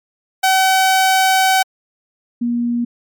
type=tone pair in turn; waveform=sawtooth / sine; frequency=760 / 238.3 Hz; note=F#5 / A#3; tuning=+46 / +38 cents; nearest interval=octave + minor sixth; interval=2008 cents; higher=first; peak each=-7 / -15 dBFS; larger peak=first; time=0.43-1.63 / 2.41-2.85 s; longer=first; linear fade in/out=10 ms; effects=MP3 96 kbps